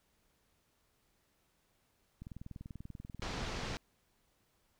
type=click train; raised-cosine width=5 ms; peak=-34 dBFS; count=30; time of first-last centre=2.22-3.635 s; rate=20.5 Hz
type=low-pass noise; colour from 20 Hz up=pink; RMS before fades=-40 dBFS; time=3.22-3.77 s; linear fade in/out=0 ms; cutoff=5900 Hz; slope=24 dB/octave
effects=pink hiss -75 dBFS RMS until 4.79 s